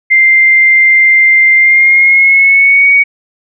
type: tone with pitch glide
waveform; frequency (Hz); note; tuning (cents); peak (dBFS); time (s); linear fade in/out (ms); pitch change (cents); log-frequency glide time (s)
sine; 2093 to 2243; C7 to C#7; 0 to +20; -3; 0.1-3.04; 20; +120; 1.56-2.89
effects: none